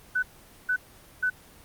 sine tone bursts, 1500 Hz, F#6, 23 cents sharp, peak -22 dBFS, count 3, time 0.15-1.301 s, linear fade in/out 10 ms, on 77 ms, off 460 ms, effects pink hiss -52 dBFS RMS until 1.64 s + Opus 24 kbps

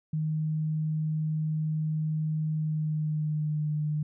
sine tone with pitch glide, 155.56 to 151.22 Hz, D#3 to D#3, 0 to -49 cents, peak -26 dBFS, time 0.13-4.03 s, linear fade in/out 5 ms, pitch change -49 cents, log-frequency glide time 2.54-3.71 s, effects none

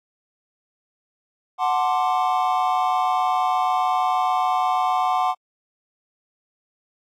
triangle chord, D dominant seventh, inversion first, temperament equal, 740 / 880 / 1046.5 / 1174.7 Hz, F#5 / A5 / C6 / D6, 0 / 0 / 0 / 0 cents, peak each -19 / -25 / -22 / -25 dBFS, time 1.58-5.35 s, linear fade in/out 50 ms, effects AAC 64 kbps

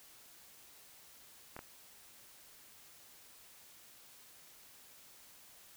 clicks, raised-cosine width 0.5 ms, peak -30 dBFS, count 2, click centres 1.565 / 1.591 s, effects white hiss -59 dBFS RMS until 5.76 s

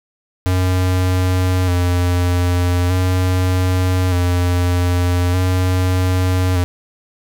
square tone with vibrato, 90.3 Hz, F#2, 42 cents flat, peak -14 dBFS, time 0.46-6.64 s, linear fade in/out 0 ms, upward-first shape square, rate 0.41 Hz, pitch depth 30 cents each way, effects none

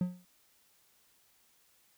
triangle tone with exponential decay, 180 Hz, F#3, 47 cents flat, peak -23 dBFS, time 0.01-0.25 s, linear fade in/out 2 ms, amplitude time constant 51 ms, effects white hiss -68 dBFS RMS until 1.97 s

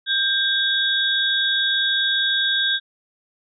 sine tone cluster, 1588 / 3415 / 3730 Hz, G6 / G#7 / A#7, +22 / +48 / 0 cents, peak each -22 dBFS, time 0.06-2.8 s, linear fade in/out 50 ms, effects none

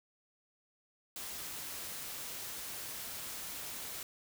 white noise, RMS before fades -43 dBFS, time 1.16-4.03 s, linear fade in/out 2 ms, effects none

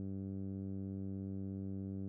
10% pulse tone with low-pass filter, 96.9 Hz, G2, 20 cents flat, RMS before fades -42 dBFS, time 0-2.08 s, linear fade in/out 0 ms, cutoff 230 Hz, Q 1.2, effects none

